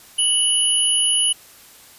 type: tone pair together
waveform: sine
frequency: 2960 / 10373 Hz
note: F#7 / E9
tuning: 0 / -29 cents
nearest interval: octave + minor seventh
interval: 2171 cents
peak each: -18 dBFS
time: 0.18-1.33 s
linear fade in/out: 10 ms
effects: white hiss -46 dBFS RMS until 1.98 s + resampled to 32000 Hz